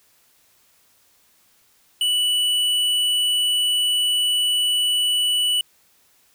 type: tone with hard clipping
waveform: sine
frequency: 2960 Hz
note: F#7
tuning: in tune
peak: -19 dBFS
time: 2.01-5.61 s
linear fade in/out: 2 ms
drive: 9 dB
effects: white hiss -59 dBFS RMS until 6.34 s